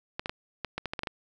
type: clicks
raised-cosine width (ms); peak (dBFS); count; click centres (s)
0.3; -16; 10; 0.195 / 0.259 / 0.295 / 0.647 / 0.78 / 0.857 / 0.935 / 0.992 / 1.034 / 1.072
effects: none

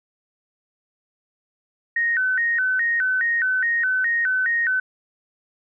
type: tone with vibrato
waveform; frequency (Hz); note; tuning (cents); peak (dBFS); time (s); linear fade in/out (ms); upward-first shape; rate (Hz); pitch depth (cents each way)
sine; 1681; G#6; +20; -18; 1.96-4.8; 5; square; 2.4; 180
effects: none

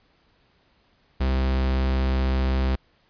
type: tone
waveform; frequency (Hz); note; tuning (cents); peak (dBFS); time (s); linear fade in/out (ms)
45% pulse; 65.41; C2; 0; -20; 1.2-2.76; 10
effects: pink hiss -63 dBFS RMS until 3.09 s + resampled to 11025 Hz

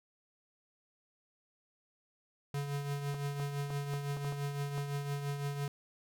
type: tone with tremolo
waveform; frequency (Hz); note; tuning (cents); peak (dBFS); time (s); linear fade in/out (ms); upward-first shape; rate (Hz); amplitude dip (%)
square; 142.3; C#3; +46; -33; 2.54-5.68; 2; triangle; 5.9; 55
type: clicks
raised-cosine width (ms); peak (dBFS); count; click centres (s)
1; -31; 8; 3.144 / 3.399 / 3.704 / 3.937 / 4.17 / 4.247 / 4.324 / 4.779
effects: none

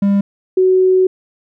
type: tone pair in turn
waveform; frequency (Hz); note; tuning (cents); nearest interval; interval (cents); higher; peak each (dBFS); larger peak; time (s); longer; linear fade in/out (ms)
triangle / sine; 199.9 / 372.9; G3 / F#4; +34 / +14; major seventh; 1080; second; -8; neither; 0.02-0.21 / 0.57-1.07; second; 5
effects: none

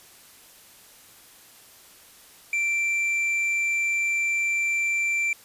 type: tone with hard clipping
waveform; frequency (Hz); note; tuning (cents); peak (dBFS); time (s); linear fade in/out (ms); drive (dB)
triangle; 2349; D7; 0; -23; 2.53-5.33; 2; 7
effects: white hiss -51 dBFS RMS until 5.44 s + resampled to 32000 Hz

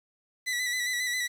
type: tone with vibrato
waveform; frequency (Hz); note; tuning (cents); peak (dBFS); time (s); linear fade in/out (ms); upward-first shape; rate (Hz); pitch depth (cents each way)
sawtooth; 1975.5; B6; 0; -24; 0.46-1.28; 20; square; 7.4; 30
effects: low-pass 12000 Hz 12 dB/octave + 9-bit

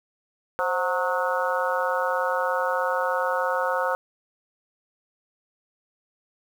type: harmonic tone with a mistuned harmonic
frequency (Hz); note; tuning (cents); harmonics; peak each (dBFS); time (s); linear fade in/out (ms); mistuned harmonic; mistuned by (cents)
183.1; F#3; -18; 3 / 4 / 5 / 6 / 7 / 8; -26 / -32 / -29 / -32 / -29 / -30; 0.59-3.95; 0; 3; -68
effects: 8-bit

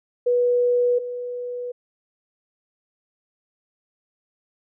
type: tone pair in turn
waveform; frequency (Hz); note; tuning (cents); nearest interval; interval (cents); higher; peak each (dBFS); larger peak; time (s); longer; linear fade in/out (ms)
sine; 488.5 / 490.3; B4 / B4; -19 / -13; unison; 6; second; -16 / -27; first; 0.26-0.99 / 0.99-1.72; neither; 10
effects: none

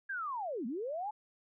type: linear two-way sweep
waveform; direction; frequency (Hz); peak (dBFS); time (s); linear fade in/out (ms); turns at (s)
sine; down then up; 1644 to 207.7 to 871; -35; 0.09-1.11; 10; 0.66
effects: none

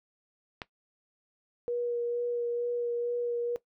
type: click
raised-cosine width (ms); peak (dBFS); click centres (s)
0.3; -20; 0.618
type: tone with vibrato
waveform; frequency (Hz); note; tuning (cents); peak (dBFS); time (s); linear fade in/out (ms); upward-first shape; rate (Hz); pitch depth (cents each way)
sine; 478.6; A#4; +46; -28; 1.68-3.56; 0; sine; 2.2; 13
effects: noise-tail reverb RT60 0.1 s tail -17 dB re dry

